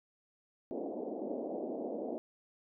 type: band-pass noise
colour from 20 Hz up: pink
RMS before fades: -39 dBFS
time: 0.71-2.18 s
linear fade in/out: 0 ms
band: 230 to 700 Hz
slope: 48 dB/octave
effects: none